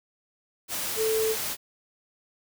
sine tone in noise, 440 Hz, A4, in tune, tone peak -23 dBFS, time 0.96-1.36 s, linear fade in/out 50 ms, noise white, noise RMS -31 dBFS, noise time 0.68-1.57 s, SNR +5 dB, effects none

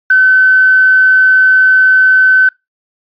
sine tone with quantisation, 1522 Hz, F#6, 48 cents sharp, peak -4 dBFS, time 0.1-2.49 s, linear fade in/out 5 ms, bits 5, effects noise-tail reverb RT60 0.2 s tail -24 dB re dry + resampled to 11025 Hz

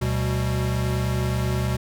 square tone cluster, 73.5 / 123.6 / 192.4 Hz, D2 / B2 / G3, +2 / +2 / -32 cents, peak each -28 / -24 / -31 dBFS, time 0.01-1.77 s, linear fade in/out 10 ms, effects none

